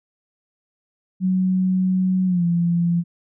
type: tone with pitch glide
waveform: sine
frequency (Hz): 185.9 to 171.46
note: F#3 to F3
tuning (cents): +8 to -32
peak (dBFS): -16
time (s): 1.2-3.04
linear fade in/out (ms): 50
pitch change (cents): -140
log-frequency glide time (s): 2.26-2.44
effects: none